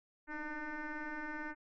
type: tone with frequency modulation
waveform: sine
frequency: 906 Hz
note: A#5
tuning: 50 cents flat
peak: -38 dBFS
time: 0.27-1.55 s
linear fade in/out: 50 ms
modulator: 299 Hz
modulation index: 3.4
effects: tanh soft clip ceiling -35 dBFS